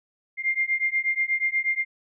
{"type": "beating tone pair", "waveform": "sine", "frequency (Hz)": [2105, 2113.3], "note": ["C7", "C7"], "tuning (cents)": [10, 17], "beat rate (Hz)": 8.3, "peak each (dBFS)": -25, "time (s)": [0.37, 1.85], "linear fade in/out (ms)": 50, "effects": []}